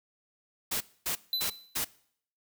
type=noise bursts; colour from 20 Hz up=white; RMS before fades=-31 dBFS; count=4; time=0.71-1.848 s; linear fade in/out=10 ms; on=97 ms; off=250 ms
type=tone with exponential decay; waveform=square; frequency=4005 Hz; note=B7; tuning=23 cents sharp; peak=-26 dBFS; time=1.33-1.79 s; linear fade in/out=1 ms; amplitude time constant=98 ms
effects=noise-tail reverb RT60 0.6 s tail -21 dB re dry